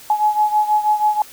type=beating tone pair; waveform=sine; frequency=845 / 851.2 Hz; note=G#5 / G#5; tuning=+30 / +42 cents; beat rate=6.2 Hz; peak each=-15 / -19 dBFS; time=0.1-1.22 s; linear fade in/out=2 ms; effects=white hiss -41 dBFS RMS until 1.32 s